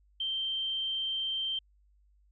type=tone; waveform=sine; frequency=3136 Hz; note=G7; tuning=in tune; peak=-30 dBFS; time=0.2-1.59 s; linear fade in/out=5 ms; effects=added 50 Hz sine -62 dBFS peak until 2.31 s